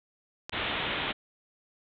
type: click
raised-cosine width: 0.2 ms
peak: -19 dBFS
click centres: 0.495 s
type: low-pass noise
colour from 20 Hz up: white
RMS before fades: -32 dBFS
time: 0.52-1.13 s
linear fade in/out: 20 ms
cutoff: 3700 Hz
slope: 96 dB/octave
effects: none